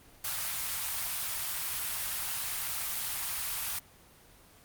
white band-stop noise, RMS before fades -34 dBFS, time 0.24-3.79 s, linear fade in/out 5 ms, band 130 to 740 Hz, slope 24 dB/octave, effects pink hiss -57 dBFS RMS until 4.64 s + Opus 24 kbps

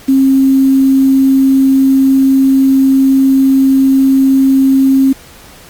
sine tone with quantisation, 268.1 Hz, C4, 42 cents sharp, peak -5 dBFS, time 0.08-5.13 s, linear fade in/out 10 ms, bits 5, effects pink hiss -37 dBFS RMS until 5.69 s + Opus 48 kbps

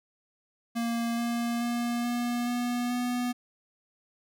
square tone with pitch steps, 233.1 / 235.5 / 238 / 240.5 / 243 / 245.5 Hz, A#3 / A#3 / A#3 / B3 / B3 / B3, 0 / +18 / +36 / -46 / -28 / -10 cents, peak -28 dBFS, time 0.75-3.33 s, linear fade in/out 20 ms, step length 430 ms, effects none

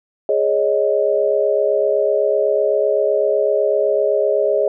sine chord, Ab suspended fourth, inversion none, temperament equal, 415.3 / 554.4 / 622.3 Hz, Ab4 / Db5 / Eb5, 0 / 0 / 0 cents, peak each -18 dBFS, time 0.29-4.68 s, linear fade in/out 2 ms, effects none

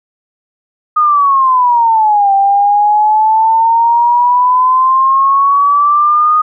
sine exponential two-way sweep, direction down then up, 1241 to 784 to 1241 Hz, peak -6 dBFS, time 0.96-6.42 s, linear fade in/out 10 ms, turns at 2.33 s, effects none

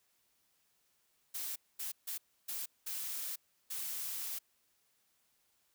blue noise bursts at uneven times, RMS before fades -40 dBFS, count 6, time 1.34-1.56 / 1.79-1.92 / 2.07-2.18 / 2.48-2.66 / 2.86-3.36 / 3.7-4.39 s, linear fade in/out 10 ms, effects white hiss -75 dBFS RMS until 5.74 s

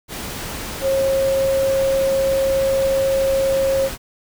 sine tone in noise, 540 Hz, C#5, 45 cents flat, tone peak -15 dBFS, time 0.81-3.9 s, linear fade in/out 50 ms, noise pink, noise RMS -29 dBFS, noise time 0.08-3.98 s, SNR +11 dB, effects none

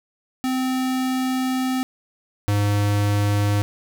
square tone pair in turn, 258.4 / 102.55 Hz, C4 / G#2, -21 / -21 cents, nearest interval octave + major third, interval 1600 cents, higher first, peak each -21 / -18 dBFS, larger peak second, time 0.44-1.83 / 2.48-3.62 s, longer first, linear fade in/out 0 ms, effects none

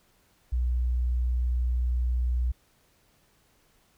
sine tone, 61.2 Hz, B1, 15 cents flat, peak -23 dBFS, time 0.52-2.52 s, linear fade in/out 10 ms, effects pink hiss -65 dBFS RMS until 3.97 s

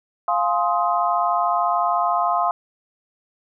sine chord, F minor seventh, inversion none, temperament just, 698.5 / 838.1 / 1047.7 / 1257.2 Hz, F5 / Ab5 / C6 / Eb6, 0 / +16 / +2 / +18 cents, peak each -21 / -26 / -22 / -24 dBFS, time 0.28-2.51 s, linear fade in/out 2 ms, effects none

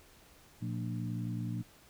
harmonic tone with a mistuned harmonic, 59 Hz, A#1, 22 cents sharp, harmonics 2 / 3 / 4 / 5, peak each -36 / -40 / -42 / -44 dBFS, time 0.61-1.63 s, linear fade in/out 20 ms, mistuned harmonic 4, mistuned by -58 cents, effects pink hiss -60 dBFS RMS until 1.89 s

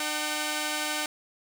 5% pulse tone pair together, 302 / 761 Hz, D4 / F#5, +48 / +48 cents, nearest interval octave + major third, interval 1600 cents, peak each -19 / -20 dBFS, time 0-1.06 s, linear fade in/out 2 ms, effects none

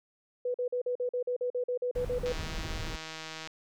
sine tone bursts, 493.9 Hz, B4, in tune, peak -28 dBFS, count 14, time 0.45-2.324 s, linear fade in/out 5 ms, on 93 ms, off 44 ms
brown noise, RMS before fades -37 dBFS, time 1.95-2.96 s, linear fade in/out 5 ms
click train, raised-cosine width 0.2 ms, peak -23 dBFS, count 194, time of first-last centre 2.26-3.474 s, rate 159 Hz
effects none

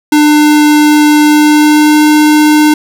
square tone with pitch glide, 299.6 to 302.6 Hz, D4 to D#4, +35 to -48 cents, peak -4 dBFS, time 0.12-2.74 s, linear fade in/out 5 ms, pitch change +17 cents, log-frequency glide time 1.27-2.04 s, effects none

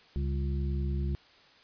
harmonic tone with a mistuned harmonic, 70 Hz, C#2, 18 cents sharp, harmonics 1 / 2 / 3 / 5, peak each -29 / -35 / -39 / -43 dBFS, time 0.16-1.15 s, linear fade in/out 0 ms, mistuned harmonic 3, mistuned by -75 cents, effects white hiss -58 dBFS RMS until 1.63 s + resampled to 11025 Hz

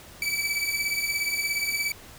sawtooth beating tone pair, 2292 / 2309 Hz, D7 / D7, -43 / -30 cents, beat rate 17 Hz, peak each -25 dBFS, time 0.22-1.92 s, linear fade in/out 2 ms, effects pink hiss -47 dBFS RMS until 2.18 s

